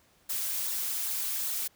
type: noise with flanger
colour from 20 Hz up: blue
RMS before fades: -32 dBFS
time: 0.29-1.68 s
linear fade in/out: 10 ms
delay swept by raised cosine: 0.35 to 6.05 ms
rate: 2.5 Hz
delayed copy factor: -0.5
effects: pink hiss -64 dBFS RMS until 1.75 s + high-pass 60 Hz 12 dB/octave